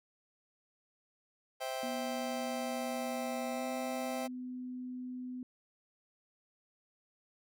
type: chord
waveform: 40% pulse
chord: C major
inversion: none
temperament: just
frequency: 523.3 / 654.1 / 784.9 Hz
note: C5 / E5 / G5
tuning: 0 / -14 / +2 cents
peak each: -40 dBFS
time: 1.6-4.28 s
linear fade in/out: 20 ms
type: tone with pitch glide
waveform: sine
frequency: 244.4 to 251.7 Hz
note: B3 to B3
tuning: -18 to +33 cents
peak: -39 dBFS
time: 1.83-5.43 s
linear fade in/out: 2 ms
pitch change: +51 cents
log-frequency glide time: 3.54-3.64 s
effects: none